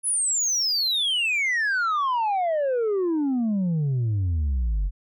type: exponential sweep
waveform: sine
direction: down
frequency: 10548 to 43.98 Hz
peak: -18 dBFS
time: 0.03-4.91 s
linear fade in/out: 50 ms
effects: tanh soft clip ceiling -20 dBFS